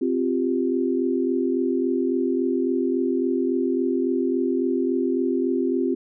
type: chord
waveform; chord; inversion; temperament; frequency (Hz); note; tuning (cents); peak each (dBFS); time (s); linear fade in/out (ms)
sine; C suspended fourth; none; just; 261.6 / 348.8 / 392.4; C4 / F4 / G4; 0 / -2 / +2; -23 / -24 / -26; 0.01-5.95; 10
effects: none